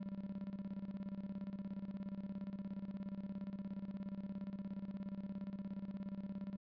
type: tone with tremolo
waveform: triangle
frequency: 196 Hz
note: G3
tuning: in tune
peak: -38 dBFS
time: 0-6.57 s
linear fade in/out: 10 ms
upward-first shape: square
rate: 17 Hz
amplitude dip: 70%
effects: resampled to 11025 Hz